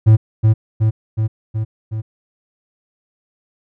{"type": "tone with echo", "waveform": "triangle", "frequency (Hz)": 109.6, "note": "A2", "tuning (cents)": -6, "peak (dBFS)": -3, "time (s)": [0.06, 0.17], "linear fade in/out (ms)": 20, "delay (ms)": 370, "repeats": 5, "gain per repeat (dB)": -3, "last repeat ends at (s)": 2.02, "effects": []}